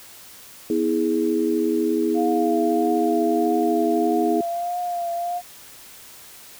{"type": "chord", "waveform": "sine", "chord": "E major", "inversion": "second", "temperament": "equal with one note detuned", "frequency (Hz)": [246.9, 323.2, 415.3], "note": ["B3", "E4", "G#4"], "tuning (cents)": [0, -34, 0], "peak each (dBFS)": [-25, -21, -23], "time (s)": [0.7, 4.41], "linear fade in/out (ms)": 2}
{"type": "tone with vibrato", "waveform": "sine", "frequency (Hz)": 698.5, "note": "F5", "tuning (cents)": 0, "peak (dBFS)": -23, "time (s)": [2.14, 5.42], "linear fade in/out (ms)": 50, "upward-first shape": "triangle", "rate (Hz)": 1.6, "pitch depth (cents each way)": 40}
{"effects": ["white hiss -44 dBFS RMS until 6.59 s"]}